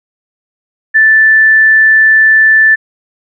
sine tone, 1760 Hz, A6, in tune, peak -3 dBFS, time 0.94-2.76 s, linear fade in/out 20 ms, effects none

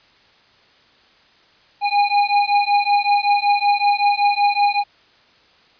square beating tone pair, 814 / 819.3 Hz, G#5 / G#5, -35 / -24 cents, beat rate 5.3 Hz, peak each -18 dBFS, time 1.81-4.84 s, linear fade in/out 50 ms, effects white hiss -53 dBFS RMS until 5.79 s + resampled to 11025 Hz

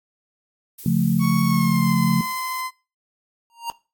violet noise, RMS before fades -36 dBFS, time 0.78-2.62 s, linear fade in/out 10 ms
sine chord, Db augmented, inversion none, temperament equal, 138.59 / 174.61 / 220 Hz, Db3 / F3 / A3, 0 / 0 / 0 cents, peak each -22 / -19 / -21 dBFS, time 0.86-2.21 s, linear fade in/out 2 ms
30% pulse tone with pitch glide, 1108.7 to 1028.5 Hz, C#6 to C6, 0 to -30 cents, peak -23 dBFS, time 1.19-2.71 s, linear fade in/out 50 ms, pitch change -130 cents, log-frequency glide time 1.45-1.97 s
square tone with exponential growth, 932.3 Hz, A#5, in tune, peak -23 dBFS, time 3.5-3.7 s, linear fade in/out 0 ms, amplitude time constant 42 ms
effects noise-tail reverb RT60 0.3 s tail -19 dB re dry + AAC 64 kbps

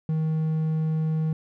triangle tone, 157.9 Hz, D#3, 26 cents sharp, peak -20 dBFS, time 0.09-1.33 s, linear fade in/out 2 ms, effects none

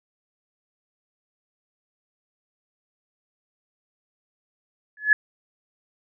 sine tone with exponential growth, 1706 Hz, G#6, 46 cents sharp, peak -9 dBFS, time 4.97-5.13 s, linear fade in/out 2 ms, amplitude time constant 34 ms, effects none

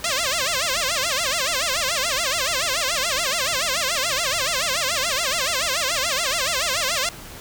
5% pulse tone with vibrato, 596 Hz, D5, 25 cents sharp, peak -9 dBFS, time 0.04-7.09 s, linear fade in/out 2 ms, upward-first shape sine, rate 7 Hz, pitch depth 270 cents each way, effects pink hiss -39 dBFS RMS until 7.4 s

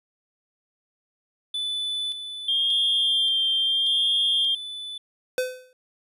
triangle tone with tremolo, 3491 Hz, A7, 14 cents flat, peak -24 dBFS, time 1.54-4.98 s, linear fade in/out 5 ms, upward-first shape square, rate 0.86 Hz, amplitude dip 55%
sine tone with vibrato, 3209 Hz, G7, 40 cents sharp, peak -20 dBFS, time 2.48-4.55 s, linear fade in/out 5 ms, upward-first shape sine, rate 0.74 Hz, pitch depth 22 cents each way
square tone with exponential decay, 508 Hz, B4, 49 cents sharp, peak -20 dBFS, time 5.38-5.73 s, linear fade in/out 1 ms, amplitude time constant 76 ms
effects resampled to 32000 Hz

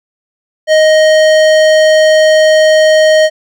sine tone with hard clipping, 624 Hz, D#5, 5 cents sharp, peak -6 dBFS, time 0.67-3.3 s, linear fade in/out 50 ms, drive 16 dB, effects none

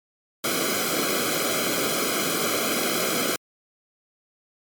pink noise with comb filter, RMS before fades -24 dBFS, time 0.44-3.36 s, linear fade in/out 2 ms, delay 1.1 ms, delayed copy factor -0.9, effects high-pass 200 Hz 12 dB/octave + MP3 96 kbps

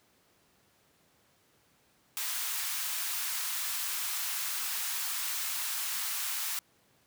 white high-pass noise, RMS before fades -34 dBFS, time 2.17-6.59 s, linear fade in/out 0 ms, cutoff 910 Hz, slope 24 dB/octave, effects pink hiss -67 dBFS RMS until 7.06 s + high-pass 100 Hz 12 dB/octave

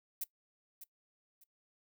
violet noise with echo, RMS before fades -37 dBFS, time 0.21-0.24 s, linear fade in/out 5 ms, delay 600 ms, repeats 2, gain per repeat -12 dB, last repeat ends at 1.44 s, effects noise-tail reverb RT60 0.1 s tail -20 dB re dry

